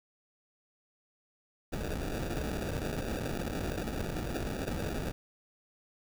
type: noise with sample-and-hold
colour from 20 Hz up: pink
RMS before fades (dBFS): -35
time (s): 1.72-5.12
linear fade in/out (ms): 10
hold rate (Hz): 1050
effects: none